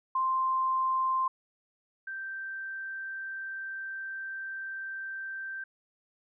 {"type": "tone pair in turn", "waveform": "sine", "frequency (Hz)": [1046.5, 1564.8], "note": ["C6", "G6"], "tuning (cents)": [0, -4], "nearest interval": "perfect fifth", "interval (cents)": 696, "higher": "second", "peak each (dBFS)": [-25, -35], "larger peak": "first", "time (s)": [[0.15, 1.28], [2.07, 5.64]], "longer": "second", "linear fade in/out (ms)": 5, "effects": []}